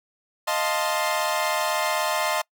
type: chord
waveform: sawtooth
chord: F dominant seventh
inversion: third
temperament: equal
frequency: 622.3 / 698.5 / 880 / 1046.5 Hz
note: Eb5 / F5 / A5 / C6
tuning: 0 / 0 / 0 / 0 cents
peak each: -23 / -26 / -25 / -24 dBFS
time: 0.47-2.42 s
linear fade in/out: 10 ms
effects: noise-tail reverb RT60 0.1 s tail -25 dB re dry